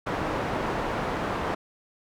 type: low-pass noise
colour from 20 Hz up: white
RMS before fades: -29 dBFS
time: 0.06-1.55 s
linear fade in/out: 10 ms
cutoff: 1000 Hz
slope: 12 dB/octave
effects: none